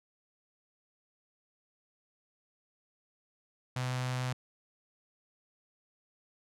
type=tone with notch filter; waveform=sawtooth; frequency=127.1 Hz; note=C3; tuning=50 cents flat; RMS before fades=-34 dBFS; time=3.76-4.33 s; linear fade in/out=5 ms; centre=330 Hz; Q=0.67; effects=low-pass 9000 Hz 12 dB/octave